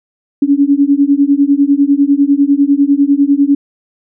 sine beating tone pair, 277.2 / 287.2 Hz, C#4 / D4, 0 / -39 cents, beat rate 10 Hz, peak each -10 dBFS, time 0.42-3.55 s, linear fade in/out 5 ms, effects none

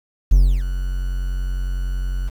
triangle tone with ADSR envelope, 45.42 Hz, F#1, 31 cents flat, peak -5 dBFS, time 0.31-2.3 s, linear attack 11 ms, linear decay 300 ms, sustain -13 dB, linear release 23 ms, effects 7-bit

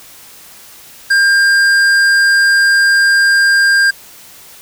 triangle tone with tanh clipping, 1600 Hz, G6, 35 cents sharp, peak -9 dBFS, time 1.1-3.91 s, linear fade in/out 10 ms, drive 16 dB, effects white hiss -38 dBFS RMS until 4.61 s

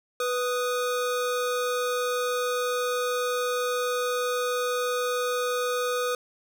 square tone pair together, 493.9 / 1244.6 Hz, B4 / D#6, 0 / 0 cents, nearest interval octave + major third, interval 1600 cents, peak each -27 / -31 dBFS, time 0.2-6.15 s, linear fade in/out 2 ms, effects none

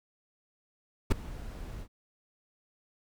brown noise with ADSR envelope, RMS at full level -19 dBFS, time 1.1-1.88 s, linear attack 18 ms, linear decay 8 ms, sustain -22 dB, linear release 72 ms, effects none

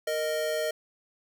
square tone pair together, 464.3 / 619.8 Hz, A#4 / D#5, -7 / -7 cents, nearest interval perfect fourth, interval 500 cents, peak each -33 / -29 dBFS, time 0.07-0.71 s, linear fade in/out 5 ms, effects none

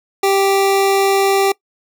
25% pulse tone, 392 Hz, G4, in tune, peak -8 dBFS, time 0.23-1.52 s, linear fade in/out 5 ms, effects noise-tail reverb RT60 0.1 s tail -22 dB re dry

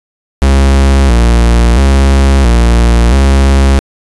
45% pulse tone with vibrato, 63 Hz, B1, 35 cents sharp, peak -4 dBFS, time 0.42-3.79 s, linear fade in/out 0 ms, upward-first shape square, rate 0.74 Hz, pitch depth 130 cents each way, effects resampled to 24000 Hz

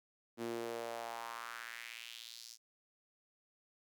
sawtooth tone with high-pass filter sweep, 116.54 Hz, A#2, in tune, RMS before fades -45 dBFS, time 0.37-2.58 s, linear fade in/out 50 ms, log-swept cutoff 280 to 5700 Hz, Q 2.8, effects none

